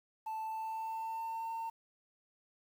sine tone with pitch glide, 880 to 906.8 Hz, A5 to A#5, 0 to -48 cents, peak -34 dBFS, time 0.26-1.7 s, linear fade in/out 10 ms, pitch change +52 cents, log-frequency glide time 0.41-1.5 s, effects tanh soft clip ceiling -36 dBFS + 10-bit

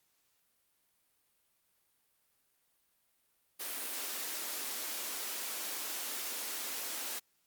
white high-pass noise, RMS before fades -39 dBFS, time 3.59-7.2 s, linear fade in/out 20 ms, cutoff 230 Hz, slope 48 dB/octave, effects white hiss -75 dBFS RMS until 7.46 s + Opus 48 kbps

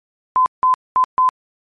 sine tone bursts at uneven times, 1021 Hz, C6, 43 cents flat, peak -10 dBFS, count 4, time 0.36-0.46 / 0.63-0.74 / 0.96-1.04 / 1.18-1.29 s, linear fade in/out 0 ms, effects MP3 48 kbps

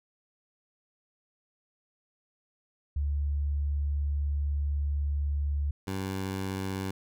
sine / 15% pulse tone pair in turn, 72 / 95.75 Hz, D2 / G2, -34 / -40 cents, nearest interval perfect fourth, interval 494 cents, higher second, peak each -26 / -25 dBFS, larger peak second, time 2.96-5.71 / 5.87-6.91 s, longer first, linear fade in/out 5 ms, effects none

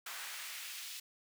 pink noise with high-pass filter sweep, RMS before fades -45 dBFS, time 0.06-1 s, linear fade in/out 5 ms, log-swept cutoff 1200 to 3200 Hz, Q 1.1, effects none

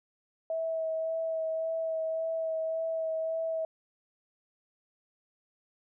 sine tone with vibrato, 647 Hz, E5, 32 cents flat, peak -29 dBFS, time 0.5-3.65 s, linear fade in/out 2 ms, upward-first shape sine, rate 1.8 Hz, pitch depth 14 cents each way, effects none

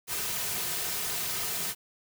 white noise with comb filter, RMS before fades -32 dBFS, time 0.07-1.75 s, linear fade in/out 50 ms, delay 3.6 ms, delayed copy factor -0.5, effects none

